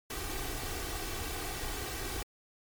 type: noise with comb filter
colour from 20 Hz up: pink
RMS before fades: -37 dBFS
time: 0.1-2.23 s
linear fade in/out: 5 ms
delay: 2.6 ms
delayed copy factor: +0.65
effects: MP3 96 kbps